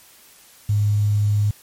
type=tone with quantisation; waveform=sine; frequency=103.83 Hz; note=G#2; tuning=in tune; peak=-15 dBFS; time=0.69-1.51 s; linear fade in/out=5 ms; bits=7; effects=white hiss -49 dBFS RMS until 1.62 s + MP3 64 kbps